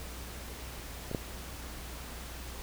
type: clicks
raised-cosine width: 2 ms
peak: -23 / -17 dBFS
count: 2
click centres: 1.114 / 1.148 s
effects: added 60 Hz sine -44 dBFS peak until 2.62 s + pink hiss -45 dBFS RMS until 2.62 s